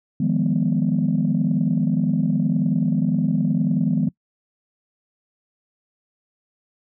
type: chord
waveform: sine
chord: F half-diminished seventh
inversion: third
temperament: equal with one note detuned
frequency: 155.56 / 174.61 / 205.1 / 246.9 Hz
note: Eb3 / F3 / Ab3 / Cb4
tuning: 0 / 0 / -21 / 0 cents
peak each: -22 dBFS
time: 0.2-4.09 s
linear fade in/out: 5 ms
effects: noise-tail reverb RT60 0.1 s tail -24 dB re dry + tanh soft clip ceiling -10 dBFS